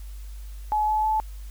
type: tone with pitch steps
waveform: sine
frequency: 851 / 859.4 / 867.9 Hz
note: G#5 / A5 / A5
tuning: +42 / -41 / -24 cents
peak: -20 dBFS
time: 0.72-1.2 s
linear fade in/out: 0 ms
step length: 160 ms
effects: added 50 Hz sine -35 dBFS peak until 1.5 s + white hiss -54 dBFS RMS until 1.5 s